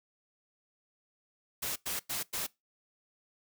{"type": "noise bursts", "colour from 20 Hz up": "white", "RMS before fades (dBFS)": -35, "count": 4, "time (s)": [1.62, 2.468], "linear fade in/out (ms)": 10, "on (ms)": 140, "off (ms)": 96, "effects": ["noise-tail reverb RT60 0.2 s tail -22 dB re dry"]}